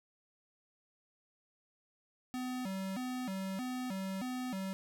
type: tone with vibrato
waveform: square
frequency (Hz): 220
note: A3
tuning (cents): 0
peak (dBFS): -37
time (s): 2.34-4.73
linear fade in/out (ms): 0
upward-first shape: square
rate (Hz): 1.6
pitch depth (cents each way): 240
effects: none